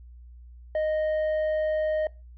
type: tone with tanh clipping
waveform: sine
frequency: 620 Hz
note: D#5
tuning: 6 cents flat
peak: -24 dBFS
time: 0.75-2.07 s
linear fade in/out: 2 ms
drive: 5 dB
effects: noise-tail reverb RT60 0.3 s tail -24 dB re dry + added 60 Hz sine -44 dBFS peak until 2.37 s